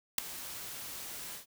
white noise with ADSR envelope, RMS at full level -23 dBFS, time 0.18-1.46 s, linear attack 4 ms, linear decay 4 ms, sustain -20 dB, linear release 120 ms, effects none

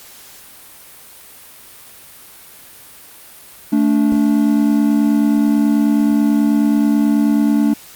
triangle tone pair together, 220 / 289.3 Hz, A3 / D4, 0 / -26 cents, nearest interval perfect fourth, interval 474 cents, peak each -12 dBFS, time 3.72-7.74 s, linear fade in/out 10 ms, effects white hiss -40 dBFS RMS until 7.95 s + Opus 48 kbps

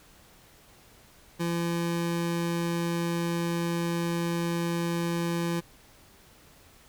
25% pulse tone, 170 Hz, F3, 46 cents flat, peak -23 dBFS, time 1.39-5.61 s, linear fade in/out 20 ms, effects pink hiss -56 dBFS RMS until 6.88 s

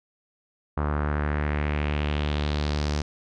sawtooth tone with low-pass filter sweep, 74.1 Hz, D2, 16 cents sharp, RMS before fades -26 dBFS, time 0.77-3.02 s, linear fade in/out 5 ms, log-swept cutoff 1200 to 5600 Hz, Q 2.5, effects none

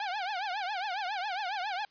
sawtooth tone with vibrato, 784 Hz, G5, in tune, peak -28 dBFS, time 0-1.85 s, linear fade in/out 2 ms, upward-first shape triangle, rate 7.3 Hz, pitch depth 210 cents each way, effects white hiss -65 dBFS RMS until 1.9 s + resampled to 11025 Hz

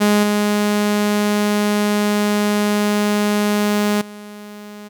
sawtooth tone with level steps, 207.7 Hz, G#3, in tune, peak -8 / -11 / -29 dBFS, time 0-4.89 s, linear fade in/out 20 ms, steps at 0.23 / 4.01 s, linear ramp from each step 5 ms, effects none

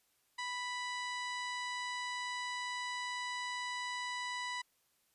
harmonic tone, 987.8 Hz, B5, in tune, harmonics 1 / 2 / 3 / 4 / 5 / 6 / 7 / 8 / 9, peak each -41 / -41 / -49 / -47 / -52 / -57 / -57 / -56 / -60 dBFS, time 0.38-4.62 s, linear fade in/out 10 ms, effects white hiss -75 dBFS RMS until 5.14 s + resampled to 32000 Hz

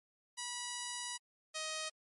5% pulse tone pair in turn, 973 / 627.4 Hz, B5 / D#5, -26 / +14 cents, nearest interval minor sixth, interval 760 cents, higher first, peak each -27 dBFS, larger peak neither, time 0.37-1.18 / 1.54-1.9 s, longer first, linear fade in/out 20 ms, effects MP3 48 kbps

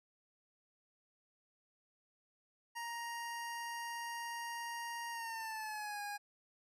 25% pulse tone with pitch glide, 937 to 820.4 Hz, A#5 to G#5, +9 to -21 cents, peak -37 dBFS, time 2.75-6.18 s, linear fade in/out 20 ms, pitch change -230 cents, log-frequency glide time 5.11-6.01 s, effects resampled to 32000 Hz

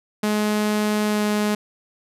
sawtooth tone with pitch glide, 211.1 to 209.6 Hz, G#3 to G#3, +29 to +16 cents, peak -15 dBFS, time 0.23-1.55 s, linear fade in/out 5 ms, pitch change -13 cents, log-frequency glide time 1.06-1.23 s, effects resampled to 32000 Hz

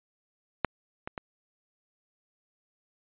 clicks, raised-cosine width 0.5 ms, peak -8 / -20 / -20 dBFS, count 3, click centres 0.647 / 1.075 / 1.178 s, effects resampled to 8000 Hz

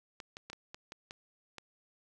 clicks, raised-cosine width 0.2 ms, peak -27 dBFS, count 8, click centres 0.202 / 0.369 / 0.5 / 0.531 / 0.745 / 0.921 / 1.109 / 1.583 s, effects none

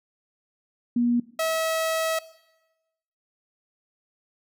sine / sawtooth tone pair in turn, 239.8 / 645.4 Hz, A#3 / E5, +49 / -37 cents, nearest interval octave + perfect fourth, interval 1714 cents, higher second, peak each -19 dBFS, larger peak neither, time 0.96-1.2 / 1.39-2.19 s, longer second, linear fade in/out 5 ms, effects noise-tail reverb RT60 1.0 s tail -19 dB re dry

